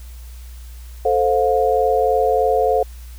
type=chord; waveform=sine; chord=F major; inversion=first; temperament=equal with one note detuned; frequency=440 / 523.3 / 712.7 Hz; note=A4 / C5 / F5; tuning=0 / 0 / +35 cents; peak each=-18 dBFS; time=1.05-2.83 s; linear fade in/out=5 ms; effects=added 60 Hz sine -33 dBFS peak until 3.18 s + white hiss -48 dBFS RMS until 3.18 s